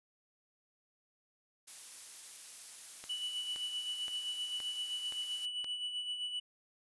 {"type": "noise", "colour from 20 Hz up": "blue", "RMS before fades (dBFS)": -47, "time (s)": [1.67, 5.46], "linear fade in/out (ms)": 10}
{"type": "click train", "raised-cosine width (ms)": 0.2, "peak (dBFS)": -29, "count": 6, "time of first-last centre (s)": [3.04, 5.644], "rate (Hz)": 1.92}
{"type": "tone with tremolo", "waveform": "triangle", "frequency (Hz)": 2960, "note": "F#7", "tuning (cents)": 0, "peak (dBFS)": -33, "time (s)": [3.09, 6.4], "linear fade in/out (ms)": 10, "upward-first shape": "sine", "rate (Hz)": 7.7, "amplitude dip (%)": 50}
{"effects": ["resampled to 24000 Hz"]}